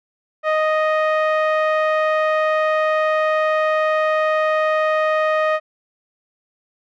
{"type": "tone with low-pass filter", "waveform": "sawtooth", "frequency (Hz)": 622.3, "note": "D#5", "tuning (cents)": 0, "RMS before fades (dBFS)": -18, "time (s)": [0.43, 5.6], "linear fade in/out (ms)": 50, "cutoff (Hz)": 1800, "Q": 1.4, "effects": []}